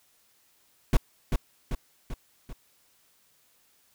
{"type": "noise with echo", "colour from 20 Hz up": "brown", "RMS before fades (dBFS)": -18, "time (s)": [0.93, 0.97], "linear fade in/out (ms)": 2, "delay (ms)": 390, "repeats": 4, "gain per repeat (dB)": -5, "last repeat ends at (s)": 2.53, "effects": ["white hiss -65 dBFS RMS until 3.94 s"]}